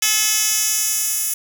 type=tone with high-pass filter sweep; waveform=10% pulse; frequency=430.2 Hz; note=A4; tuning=39 cents flat; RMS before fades=-19 dBFS; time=0.02-1.34 s; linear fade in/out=5 ms; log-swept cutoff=4000 to 9500 Hz; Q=1; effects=none